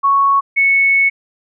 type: tone pair in turn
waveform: sine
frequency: 1108.7 / 2208 Hz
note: C#6 / C#7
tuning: 0 / -7 cents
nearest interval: octave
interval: 1193 cents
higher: second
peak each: -9 dBFS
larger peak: neither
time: 0.03-0.41 / 0.56-1.1 s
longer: second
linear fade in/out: 20 ms
effects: none